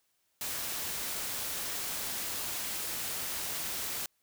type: noise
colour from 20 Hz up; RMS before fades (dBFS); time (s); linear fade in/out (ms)
white; -36; 0.41-4.06; 2
effects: white hiss -75 dBFS RMS until 4.22 s